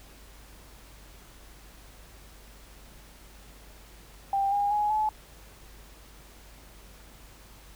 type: tone with pitch steps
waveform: sine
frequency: 790 / 812.2 / 835 / 858.5 Hz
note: G5 / G#5 / G#5 / A5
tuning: +13 / -39 / +9 / -43 cents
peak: -23 dBFS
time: 4.33-5.09 s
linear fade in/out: 2 ms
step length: 190 ms
effects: added 50 Hz sine -51 dBFS peak until 7.75 s + pink hiss -53 dBFS RMS until 7.75 s